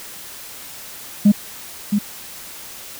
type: tone with echo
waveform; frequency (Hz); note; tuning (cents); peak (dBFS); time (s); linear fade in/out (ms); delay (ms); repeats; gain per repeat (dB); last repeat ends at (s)
sine; 205.5; G#3; -18; -5; 1.25-1.32; 10; 670; 1; -8; 1.99
effects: tanh soft clip ceiling -5 dBFS + white hiss -36 dBFS RMS until 2.99 s